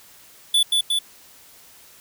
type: tone with echo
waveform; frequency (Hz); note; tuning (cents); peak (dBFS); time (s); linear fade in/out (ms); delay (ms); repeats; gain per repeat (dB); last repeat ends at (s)
square; 3467; A7; -26; -15; 0.54-0.63; 5; 180; 2; -2; 0.99
effects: white hiss -49 dBFS RMS until 2 s